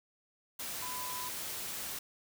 sine tone in noise, 1000 Hz, B5, 21 cents sharp, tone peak -41 dBFS, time 0.82-1.29 s, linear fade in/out 5 ms, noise white, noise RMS -40 dBFS, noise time 0.59-1.99 s, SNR -4 dB, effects none

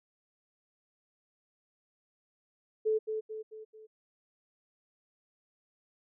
sine tone with echo, 435.3 Hz, A4, 19 cents flat, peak -25 dBFS, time 2.85-2.99 s, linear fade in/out 20 ms, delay 220 ms, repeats 4, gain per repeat -6 dB, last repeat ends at 3.87 s, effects none

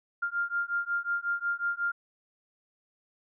sine beating tone pair, 1396.9 / 1402.4 Hz, F6 / F6, 0 / +7 cents, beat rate 5.5 Hz, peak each -31 dBFS, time 0.22-1.92 s, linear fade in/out 10 ms, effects none

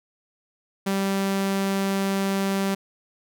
sawtooth tone, 195.3 Hz, G3, 6 cents flat, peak -18 dBFS, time 0.86-2.75 s, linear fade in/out 10 ms, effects none

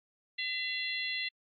harmonic tone with a mistuned harmonic, 683 Hz, F5, 39 cents flat, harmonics 3 / 4 / 5 / 6, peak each -36 / -38 / -40 / -39 dBFS, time 0.38-1.29 s, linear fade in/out 10 ms, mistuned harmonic 3, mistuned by -21 cents, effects AAC 48 kbps

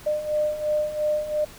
sine beating tone pair, 602 / 604.9 Hz, D5 / D#5, +43 / -49 cents, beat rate 2.9 Hz, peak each -28 / -23 dBFS, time 0.06-1.45 s, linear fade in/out 10 ms, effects pink hiss -45 dBFS RMS until 1.58 s

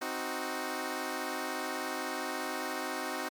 10% pulse chord, C diminished, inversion none, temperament equal, 261.6 / 311.1 / 370 Hz, C4 / Eb4 / Gb4, 0 / 0 / 0 cents, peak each -30 dBFS, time 0.01-3.29 s, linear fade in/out 10 ms, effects MP3 96 kbps

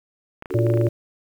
clicks, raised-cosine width 0.5 ms, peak -20 dBFS, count 11, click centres 0.424 / 0.458 / 0.506 / 0.54 / 0.589 / 0.667 / 0.701 / 0.739 / 0.774 / 0.813 / 0.868 s
sine chord, D major, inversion none, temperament just, 293.7 / 367.1 / 440.5 Hz, D4 / F#4 / A4, 0 / -14 / +2 cents, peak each -32 / -27 / -31 dBFS, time 0.5-0.88 s, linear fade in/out 5 ms
harmonic tone, 115.7 Hz, A#2, 13 cents flat, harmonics 1 / 3 / 5, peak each -18 / -23 / -25 dBFS, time 0.54-0.89 s, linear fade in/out 10 ms
effects 8-bit

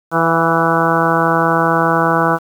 harmonic tone with a mistuned harmonic, 164.81 Hz, E3, in tune, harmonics 1 / 2 / 3 / 4 / 5 / 6 / 7 / 8 / 9, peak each -20 / -20 / -20 / -20 / -20 / -20 / -20 / -20 / -20 dBFS, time 0.11-2.39 s, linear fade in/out 50 ms, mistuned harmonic 4, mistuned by +23 cents, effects 7-bit

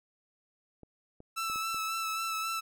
clicks, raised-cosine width 2 ms, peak -36 dBFS, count 5, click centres 0.833 / 1.204 / 1.499 / 1.559 / 1.745 s
sawtooth tone with vibrato, 1318.5 Hz, E6, in tune, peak -28 dBFS, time 1.36-2.61 s, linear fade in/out 20 ms, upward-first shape sine, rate 3.7 Hz, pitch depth 23 cents each way
effects none

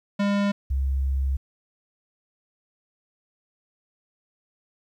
square / sine tone pair in turn, 201.7 / 67.31 Hz, G3 / C2, +50 / +50 cents, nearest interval octave + perfect fifth, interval 1900 cents, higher first, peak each -21 dBFS, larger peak neither, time 0.19-0.52 / 0.7-1.37 s, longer second, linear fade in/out 10 ms, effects low-pass 4000 Hz 12 dB/octave + 10-bit

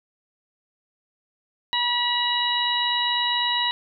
harmonic tone, 968 Hz, B5, 35 cents flat, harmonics 1 / 2 / 3 / 4, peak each -26 / -28 / -27 / -24 dBFS, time 1.73-3.71 s, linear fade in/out 0 ms, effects none

